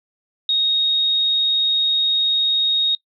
sine tone, 3741 Hz, A#7, 5 cents sharp, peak -15 dBFS, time 0.49-2.95 s, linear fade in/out 2 ms, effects noise-tail reverb RT60 0.1 s tail -22 dB re dry

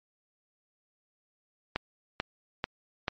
click train, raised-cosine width 0.3 ms, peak -12 dBFS, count 4, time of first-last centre 1.76-3.082 s, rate 2.27 Hz, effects low-pass 5000 Hz 12 dB/octave + MP3 48 kbps

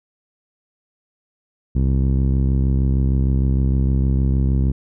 10% pulse tone with low-pass filter, 66.5 Hz, C2, 29 cents sharp, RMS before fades -17 dBFS, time 1.75-4.72 s, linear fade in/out 10 ms, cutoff 150 Hz, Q 0.52, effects none

